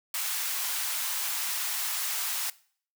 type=high-pass noise; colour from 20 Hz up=white; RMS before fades=-31 dBFS; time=0.14-2.5 s; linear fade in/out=2 ms; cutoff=800 Hz; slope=24 dB/octave; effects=noise-tail reverb RT60 0.5 s tail -20 dB re dry